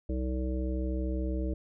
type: harmonic tone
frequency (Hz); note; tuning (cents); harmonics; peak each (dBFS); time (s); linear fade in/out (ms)
63.8; C2; -43; 1 / 3 / 5 / 7 / 9; -30 / -39 / -36 / -42 / -42; 0.09-1.54; 5
effects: none